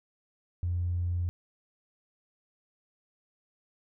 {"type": "tone with tanh clipping", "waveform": "triangle", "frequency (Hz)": 87.7, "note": "F2", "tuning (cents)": 8, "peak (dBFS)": -27, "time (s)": [0.63, 1.29], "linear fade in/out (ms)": 0, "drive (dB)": 4, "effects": []}